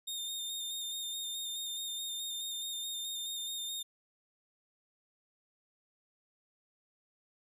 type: tone with vibrato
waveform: sawtooth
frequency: 3656 Hz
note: A#7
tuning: 34 cents flat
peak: -34 dBFS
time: 0.07-3.83 s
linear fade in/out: 10 ms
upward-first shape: square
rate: 4.7 Hz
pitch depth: 20 cents each way
effects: none